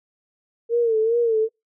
sine tone with vibrato, 455.7 Hz, A#4, 39 cents flat, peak -16 dBFS, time 0.69-1.49 s, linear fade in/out 50 ms, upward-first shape sine, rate 2.5 Hz, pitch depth 77 cents each way, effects noise-tail reverb RT60 0.2 s tail -24 dB re dry

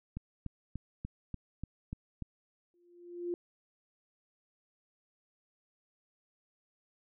click train, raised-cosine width 5 ms, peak -26 dBFS, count 8, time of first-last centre 0.17-2.223 s, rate 3.41 Hz
sine tone with exponential growth, 349.2 Hz, F4, in tune, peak -30 dBFS, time 2.74-3.34 s, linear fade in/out 1 ms, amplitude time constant 130 ms
effects none

